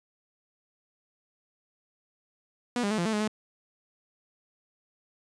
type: tone with pitch steps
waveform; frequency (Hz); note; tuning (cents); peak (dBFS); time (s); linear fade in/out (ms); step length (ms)
sawtooth; 243.4 / 202.3 / 216.1 / 172.3 / 220.8 / 210.2 / 214.7; B3 / G#3 / A3 / F3 / A3 / G#3 / A3; -25 / -45 / -31 / -23 / +6 / +21 / -42; -22; 2.76-3.278; 2; 74
effects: resampled to 22050 Hz